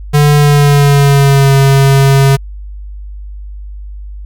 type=tone with pitch glide; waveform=square; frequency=146.8 to 136.97 Hz; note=D3 to C#3; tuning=0 to -20 cents; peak=-5 dBFS; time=0.13-2.37 s; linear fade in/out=20 ms; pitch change=-120 cents; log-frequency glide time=0.36-1.53 s; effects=added 50 Hz sine -23 dBFS peak until 4.25 s